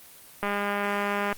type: click train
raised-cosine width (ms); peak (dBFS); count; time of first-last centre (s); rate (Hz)
0.5; -13; 183; 0.43-1.327; 203
effects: white hiss -49 dBFS RMS until 1.37 s + Opus 24 kbps